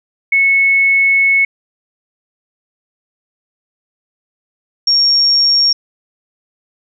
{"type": "tone pair in turn", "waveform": "sine", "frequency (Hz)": [2200, 5544], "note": ["C#7", "F8"], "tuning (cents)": [-14, -14], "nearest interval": "octave + major third", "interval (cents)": 1600, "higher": "second", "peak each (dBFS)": -8, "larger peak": "neither", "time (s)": [[0.32, 1.45], [4.87, 5.73]], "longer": "first", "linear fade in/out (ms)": 5, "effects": []}